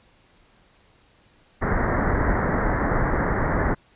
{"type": "low-pass noise", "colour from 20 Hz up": "pink", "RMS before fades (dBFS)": -22, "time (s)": [1.61, 3.75], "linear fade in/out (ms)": 20, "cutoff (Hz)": 2000, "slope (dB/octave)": 96, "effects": ["pink hiss -58 dBFS RMS until 3.95 s", "resampled to 8000 Hz"]}